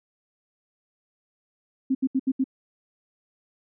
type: tone bursts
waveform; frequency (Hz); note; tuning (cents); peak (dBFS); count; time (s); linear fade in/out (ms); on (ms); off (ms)
sine; 264; C4; +16; -19; 5; 1.9-2.442; 10; 50; 73
effects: none